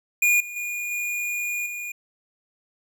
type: tone with level steps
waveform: square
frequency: 2435 Hz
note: D#7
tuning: 38 cents flat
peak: -17 / -34 / -28 / -26 / -31 dBFS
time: 0.22-1.92 s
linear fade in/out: 5 ms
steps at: 0.4 / 0.56 / 0.91 / 1.66 s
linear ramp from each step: 5 ms
effects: none